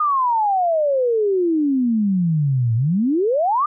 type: exponential two-way sweep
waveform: sine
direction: down then up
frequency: 1244.5 to 110.4 to 1244.5 Hz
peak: -15 dBFS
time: 0-3.66 s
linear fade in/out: 5 ms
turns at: 2.75 s
effects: none